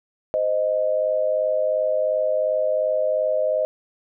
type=tone pair together; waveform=sine; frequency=518 / 620.8 Hz; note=C5 / D#5; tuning=-17 / -4 cents; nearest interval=minor third; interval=313 cents; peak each=-23 / -20 dBFS; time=0.34-3.65 s; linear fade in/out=0 ms; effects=none